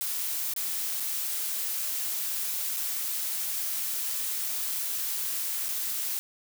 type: noise with dropouts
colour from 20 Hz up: blue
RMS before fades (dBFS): -31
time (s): 0.01-6.19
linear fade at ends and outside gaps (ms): 0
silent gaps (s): 0.537-0.563 / 0.999-1.004 / 2.764-2.768 / 5.684-5.688
effects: none